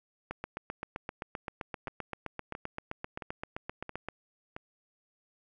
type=two click trains; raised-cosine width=0.5 ms; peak=-21 / -24 dBFS; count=30 / 5; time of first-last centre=0.31-4.086 / 1.88-4.565 s; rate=7.68 / 1.49 Hz; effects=none